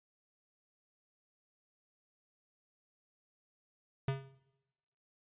square tone with exponential decay, 135.5 Hz, C#3, 39 cents flat, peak -29 dBFS, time 4.08-4.35 s, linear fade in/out 2 ms, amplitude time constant 57 ms, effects noise-tail reverb RT60 1.0 s tail -20 dB re dry + resampled to 8000 Hz

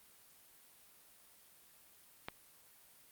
click, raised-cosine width 0.3 ms, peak -24 dBFS, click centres 2.285 s, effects white hiss -63 dBFS RMS until 3.11 s + Opus 32 kbps

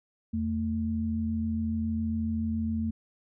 sine tone pair together, 84 / 223.2 Hz, E2 / A3, +33 / +25 cents, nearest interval octave + perfect fourth, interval 1692 cents, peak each -32 / -28 dBFS, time 0.33-2.91 s, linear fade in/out 10 ms, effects none

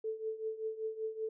sine tone with tremolo, 440 Hz, A4, in tune, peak -32 dBFS, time 0.04-1.29 s, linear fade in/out 5 ms, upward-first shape triangle, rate 5.2 Hz, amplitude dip 85%, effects none

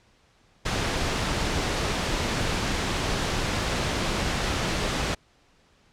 pink noise, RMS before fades -26 dBFS, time 0.65-5.15 s, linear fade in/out 10 ms, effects pink hiss -61 dBFS RMS until 5.92 s + low-pass 6000 Hz 12 dB/octave

